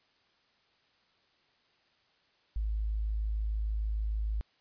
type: tone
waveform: sine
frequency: 53.3 Hz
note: G#1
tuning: 46 cents sharp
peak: -29 dBFS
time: 2.56-4.41 s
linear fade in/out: 0 ms
effects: white hiss -69 dBFS RMS until 4.6 s + resampled to 11025 Hz